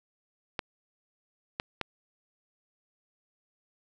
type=clicks; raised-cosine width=0.3 ms; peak=-14 dBFS; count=3; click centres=0.592 / 1.599 / 1.813 s; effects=none